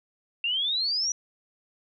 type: exponential sweep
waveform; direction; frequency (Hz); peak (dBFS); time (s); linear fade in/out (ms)
sine; up; 2714 to 5920; -24; 0.44-1.12; 2
effects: none